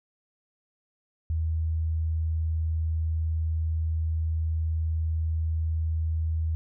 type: tone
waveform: sine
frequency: 80.2 Hz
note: E2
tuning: 47 cents flat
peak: -24 dBFS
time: 1.3-6.55 s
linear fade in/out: 0 ms
effects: none